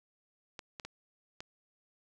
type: clicks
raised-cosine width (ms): 0.2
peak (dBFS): -25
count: 4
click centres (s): 0.592 / 0.798 / 0.85 / 1.405
effects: none